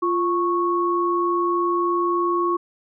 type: tone pair together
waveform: sine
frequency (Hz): 347.8 / 1104.2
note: F4 / C#6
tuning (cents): -7 / -7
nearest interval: octave + minor sixth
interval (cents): 2000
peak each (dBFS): -21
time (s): 0.02-2.57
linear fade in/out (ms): 10
effects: none